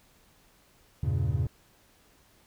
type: chord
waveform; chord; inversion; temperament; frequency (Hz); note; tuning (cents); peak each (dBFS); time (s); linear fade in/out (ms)
triangle; E diminished seventh; none; equal; 82.41 / 98 / 116.54 / 138.59; E2 / G2 / Bb2 / Db3; 0 / 0 / 0 / 0; -28; 1.03-1.47; 5
effects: tanh soft clip ceiling -16 dBFS + pink hiss -62 dBFS RMS until 2.46 s